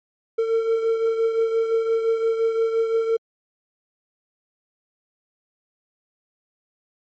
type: beating tone pair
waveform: triangle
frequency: 451.8 / 457.6 Hz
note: A4 / A#4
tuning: +46 / -32 cents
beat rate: 5.8 Hz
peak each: -17 / -25 dBFS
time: 0.38-3.17 s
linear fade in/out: 10 ms
effects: MP3 32 kbps